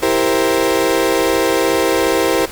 35% pulse chord, C dominant seventh, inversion first, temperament equal, 329.6 / 392 / 466.2 / 523.3 Hz, E4 / G4 / Bb4 / C5, 0 / 0 / 0 / 0 cents, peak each -17 dBFS, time 0.02-2.46 s, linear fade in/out 10 ms, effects pink hiss -32 dBFS RMS until 2.51 s

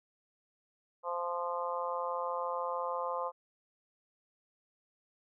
harmonic tone, 173.8 Hz, F3, 8 cents flat, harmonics 3 / 4 / 5 / 6 / 7, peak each -37 / -43 / -40 / -37 / -42 dBFS, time 1.03-3.32 s, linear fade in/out 50 ms, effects none

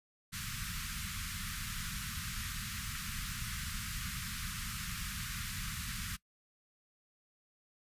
pink band-stop noise, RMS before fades -40 dBFS, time 0.32-6.17 s, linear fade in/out 20 ms, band 210 to 1200 Hz, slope 48 dB/octave, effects noise-tail reverb RT60 0.1 s tail -21 dB re dry + resampled to 32000 Hz

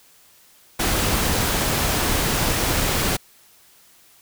pink noise, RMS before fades -21 dBFS, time 0.79-3.17 s, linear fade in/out 10 ms, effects white hiss -53 dBFS RMS until 4.21 s

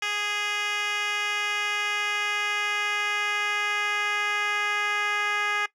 10% pulse tone with band-pass filter sweep, 414.1 Hz, G#4, 5 cents flat, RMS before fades -27 dBFS, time 0.02-5.66 s, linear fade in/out 5 ms, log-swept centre 3000 to 1900 Hz, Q 1.2, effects noise-tail reverb RT60 0.1 s tail -18 dB re dry

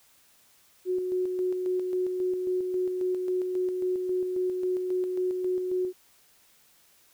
sine tone with tremolo, 366.6 Hz, F#4, 16 cents flat, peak -24 dBFS, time 0.85-5.93 s, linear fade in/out 50 ms, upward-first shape square, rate 3.7 Hz, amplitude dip 35%, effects white hiss -61 dBFS RMS until 7.13 s

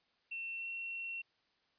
sine tone with pitch glide, 2700 to 2722 Hz, E7 to F7, +41 to -45 cents, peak -39 dBFS, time 0.31-1.22 s, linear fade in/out 10 ms, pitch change +14 cents, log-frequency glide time 0.55-0.68 s, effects white hiss -75 dBFS RMS until 1.78 s + resampled to 11025 Hz

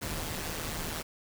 pink noise with amplitude modulation, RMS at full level -33 dBFS, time 0.01-1.03 s, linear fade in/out 20 ms, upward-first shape sine, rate 157 Hz, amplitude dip 65%, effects none

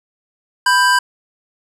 square tone pair together, 993.4 / 1577 Hz, B5 / G6, +10 / +10 cents, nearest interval minor sixth, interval 800 cents, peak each -14 dBFS, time 0.66-0.99 s, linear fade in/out 5 ms, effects low-pass 11000 Hz 12 dB/octave

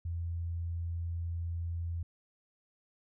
sine tone, 84.7 Hz, E2, 48 cents sharp, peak -33 dBFS, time 0.05-2.03 s, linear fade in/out 5 ms, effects none

